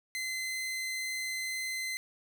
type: tone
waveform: sawtooth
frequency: 2057 Hz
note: C7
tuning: 30 cents flat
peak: -30 dBFS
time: 0.15-1.97 s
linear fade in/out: 0 ms
effects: none